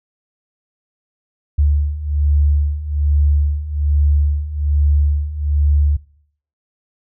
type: beating tone pair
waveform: sine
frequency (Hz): 72.3 / 73.5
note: D2 / D2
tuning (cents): -27 / +2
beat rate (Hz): 1.2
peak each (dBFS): -18 / -14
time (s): 1.58-5.97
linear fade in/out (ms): 10
effects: noise-tail reverb RT60 0.6 s tail -22 dB re dry